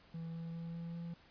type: tone with pitch steps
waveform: triangle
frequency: 164.81 / 165.96 / 167.11 / 168.27 / 169.44 Hz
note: E3 / E3 / E3 / E3 / E3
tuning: 0 / +12 / +24 / +36 / +48 cents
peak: -39 dBFS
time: 0.14-1.14 s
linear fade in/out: 5 ms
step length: 200 ms
effects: pink hiss -64 dBFS RMS until 1.3 s + resampled to 11025 Hz